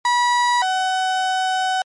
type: tone pair in turn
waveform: 35% pulse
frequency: 971 / 750.4 Hz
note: B5 / F#5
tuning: -30 / +24 cents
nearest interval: major third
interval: 446 cents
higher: first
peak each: -13 / -16 dBFS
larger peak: first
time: 0.05-0.62 / 0.62-1.82 s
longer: second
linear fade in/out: 2 ms
effects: low-pass 7000 Hz 12 dB/octave + MP3 48 kbps